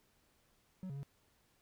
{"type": "tone with pitch steps", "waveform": "triangle", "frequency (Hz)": [186.5, 138.2, 140.3], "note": ["F#3", "C#3", "C#3"], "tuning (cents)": [14, -5, 21], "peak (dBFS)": -39, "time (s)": [0.83, 1.031], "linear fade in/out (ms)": 0, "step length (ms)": 67, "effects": ["pink hiss -73 dBFS RMS until 1.61 s"]}